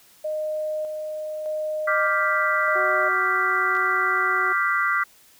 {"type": "tone with tremolo", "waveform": "sine", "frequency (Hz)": 616, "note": "D#5", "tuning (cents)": -17, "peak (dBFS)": -24, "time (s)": [0.24, 3.09], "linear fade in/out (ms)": 10, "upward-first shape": "square", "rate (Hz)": 0.82, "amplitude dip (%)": 35}
{"type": "chord", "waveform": "sine", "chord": "G dominant seventh", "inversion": "second", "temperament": "equal", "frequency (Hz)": [1174.7, 1396.9, 1568, 1975.5], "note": ["D6", "F6", "G6", "B6"], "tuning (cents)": [0, 0, 0, 0], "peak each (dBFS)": [-24, -24, -27, -25], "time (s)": [1.87, 5.04], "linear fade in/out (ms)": 10}
{"type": "harmonic tone", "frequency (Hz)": 372.3, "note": "F#4", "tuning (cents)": 11, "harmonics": [1, 2, 3, 4], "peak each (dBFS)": [-31, -34, -38, -39], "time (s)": [2.75, 4.53], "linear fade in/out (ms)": 10}
{"type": "clicks", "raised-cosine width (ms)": 0.2, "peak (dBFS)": -27, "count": 2, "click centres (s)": [3.752, 3.767]}
{"effects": ["white hiss -54 dBFS RMS until 5.39 s"]}